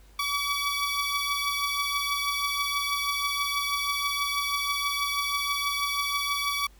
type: beating tone pair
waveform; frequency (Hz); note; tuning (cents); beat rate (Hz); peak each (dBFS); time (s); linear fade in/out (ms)
15% pulse; 1140 / 1146.2; C#6 / D6; +48 / -42; 6.2; -21 / -26; 0.19-6.67; 5
effects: added 50 Hz sine -51 dBFS peak until 6.79 s + pink hiss -60 dBFS RMS until 6.79 s